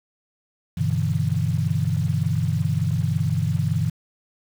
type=chord; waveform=sine; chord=E minor seventh; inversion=first; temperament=equal; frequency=98 / 123.47 / 146.83 / 164.81 Hz; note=G2 / B2 / D3 / E3; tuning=0 / 0 / 0 / 0 cents; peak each=-25 dBFS; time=0.77-3.9 s; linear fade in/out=10 ms; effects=7-bit